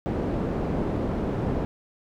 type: low-pass noise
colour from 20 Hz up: white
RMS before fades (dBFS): -27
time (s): 0.06-1.65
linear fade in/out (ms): 0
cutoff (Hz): 380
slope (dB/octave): 12
effects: none